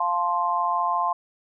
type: chord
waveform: sine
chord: F major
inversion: none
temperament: just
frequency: 698.5 / 873.1 / 1047.7 Hz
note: F5 / A5 / C6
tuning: 0 / -14 / +2 cents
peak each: -27 / -27 / -23 dBFS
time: 0-1.13 s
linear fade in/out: 5 ms
effects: none